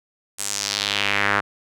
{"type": "tone with band-pass filter sweep", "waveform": "sawtooth", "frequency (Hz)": 101.3, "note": "G#2", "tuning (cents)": -43, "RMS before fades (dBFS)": -23, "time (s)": [0.38, 1.41], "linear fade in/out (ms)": 20, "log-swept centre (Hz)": [9000, 1400], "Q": 2.2, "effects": []}